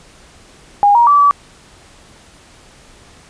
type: tone with pitch steps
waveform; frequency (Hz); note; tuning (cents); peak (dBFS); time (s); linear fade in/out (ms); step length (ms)
sine; 815 / 946 / 1156 / 1149; G#5 / A#5 / D6 / D6; -33 / +25 / -28 / -38; -6; 0.83-1.31; 0; 120
effects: pink hiss -44 dBFS RMS until 3.29 s + resampled to 22050 Hz